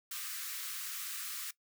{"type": "high-pass noise", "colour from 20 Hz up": "white", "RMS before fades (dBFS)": -41, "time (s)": [0.11, 1.51], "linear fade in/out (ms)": 5, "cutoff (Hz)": 1100, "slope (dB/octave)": 96, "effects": ["noise-tail reverb RT60 0.1 s tail -19 dB re dry"]}